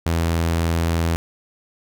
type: tone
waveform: sawtooth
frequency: 83.2 Hz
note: E2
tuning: 17 cents sharp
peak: -14 dBFS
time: 0.06-1.16 s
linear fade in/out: 0 ms
effects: none